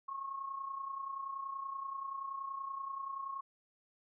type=tone with amplitude modulation; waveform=sine; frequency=1089 Hz; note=C#6; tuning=31 cents flat; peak=-36 dBFS; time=0.08-3.41 s; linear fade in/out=10 ms; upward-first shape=sine; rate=30.5 Hz; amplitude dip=60%; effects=none